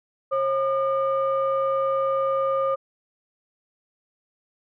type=tone pair together; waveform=sine; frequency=540 / 1210.7 Hz; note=C#5 / D#6; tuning=-45 / -48 cents; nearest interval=octave + major second; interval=1397 cents; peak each=-21 / -24 dBFS; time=0.31-2.76 s; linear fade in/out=20 ms; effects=tanh soft clip ceiling -14 dBFS